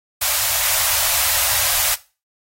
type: band-stop noise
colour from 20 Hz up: white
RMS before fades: -18 dBFS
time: 0.21-1.95 s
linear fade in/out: 10 ms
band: 110 to 540 Hz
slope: 96 dB/octave
effects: noise-tail reverb RT60 0.3 s tail -17 dB re dry + AAC 48 kbps